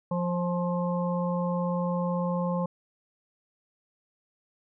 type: harmonic tone with a mistuned harmonic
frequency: 176.4 Hz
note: F3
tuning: 18 cents sharp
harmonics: 1 / 3 / 5 / 6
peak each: -27 / -31 / -37 / -36 dBFS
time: 0.11-2.66 s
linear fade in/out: 5 ms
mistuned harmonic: 5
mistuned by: -35 cents
effects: none